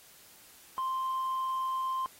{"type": "tone with tanh clipping", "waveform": "triangle", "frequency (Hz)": 1046.5, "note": "C6", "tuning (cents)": 0, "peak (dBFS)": -30, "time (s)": [0.78, 2.06], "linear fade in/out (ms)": 0, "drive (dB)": 6, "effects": ["white hiss -56 dBFS RMS until 2.19 s", "AAC 48 kbps"]}